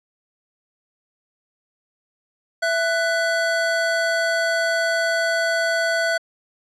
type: tone pair together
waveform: square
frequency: 665 / 1486 Hz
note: E5 / F#6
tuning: +15 / +7 cents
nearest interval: octave + major second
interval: 1392 cents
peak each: -22 dBFS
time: 2.62-6.18 s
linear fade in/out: 10 ms
effects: low-pass 7000 Hz 12 dB/octave